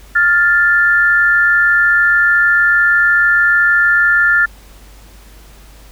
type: tone pair together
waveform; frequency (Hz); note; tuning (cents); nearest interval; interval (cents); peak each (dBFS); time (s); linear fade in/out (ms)
sine; 1404.4 / 1758; F6 / A6; +9 / -2; major third; 389; -11; 0.15-4.46; 10
effects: added 50 Hz sine -38 dBFS peak until 5.91 s + pink hiss -44 dBFS RMS until 5.91 s